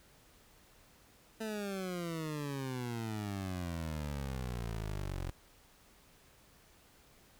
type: exponential sweep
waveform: 20% pulse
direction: down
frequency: 223.7 to 43.65 Hz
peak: -32 dBFS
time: 1.4-5.31 s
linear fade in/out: 10 ms
effects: pink hiss -63 dBFS RMS until 7.39 s